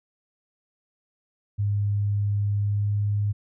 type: tone with pitch glide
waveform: sine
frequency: 102.2 to 102.97 Hz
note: G#2 to G#2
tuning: -27 to -14 cents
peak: -21 dBFS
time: 1.58-3.33 s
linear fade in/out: 20 ms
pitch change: +13 cents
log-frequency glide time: 2.59-2.93 s
effects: none